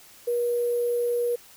sine tone with sample-and-hold, 480 Hz, B4, 49 cents flat, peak -22 dBFS, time 0.27-1.36 s, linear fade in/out 10 ms, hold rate 11025 Hz, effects white hiss -51 dBFS RMS until 1.56 s

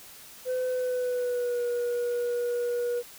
sine tone with pitch glide, 508 to 482.3 Hz, B4 to B4, +49 to -41 cents, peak -23 dBFS, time 0.45-3.03 s, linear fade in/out 50 ms, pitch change -90 cents, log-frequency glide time 0.67-1.64 s, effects tanh soft clip ceiling -25 dBFS + white hiss -48 dBFS RMS until 3.18 s

